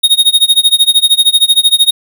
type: tone with tremolo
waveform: square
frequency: 3729 Hz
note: A#7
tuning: in tune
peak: -3 dBFS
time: 0.03-1.91 s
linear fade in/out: 10 ms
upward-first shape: sine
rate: 13 Hz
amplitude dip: 95%
effects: none